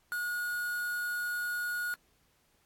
triangle tone with quantisation, 1445 Hz, F#6, 41 cents flat, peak -30 dBFS, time 0.12-1.94 s, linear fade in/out 0 ms, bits 7, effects pink hiss -70 dBFS RMS until 2.65 s + AAC 64 kbps

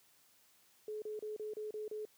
sine tone bursts, 427 Hz, G#4, 48 cents sharp, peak -39 dBFS, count 7, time 0.88-2.052 s, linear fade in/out 2 ms, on 140 ms, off 32 ms, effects white hiss -68 dBFS RMS until 2.17 s + high-pass 80 Hz 12 dB/octave

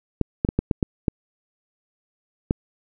clicks, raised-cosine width 3 ms, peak -6 dBFS, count 8, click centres 0.213 / 0.449 / 0.489 / 0.59 / 0.712 / 0.828 / 1.082 / 2.509 s, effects none

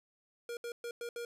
square tone bursts at uneven times, 473.2 Hz, A#4, 26 cents sharp, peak -39 dBFS, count 5, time 0.49-0.57 / 0.64-0.72 / 0.84-0.91 / 1.01-1.09 / 1.16-1.25 s, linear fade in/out 2 ms, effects resampled to 32000 Hz

